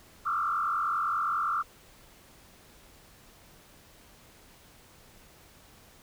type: tone with frequency modulation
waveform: sine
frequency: 1270 Hz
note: D#6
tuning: 35 cents sharp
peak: -26 dBFS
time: 0.25-1.63 s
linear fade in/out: 20 ms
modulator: 45 Hz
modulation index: 2.8
effects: pink hiss -56 dBFS RMS until 6.02 s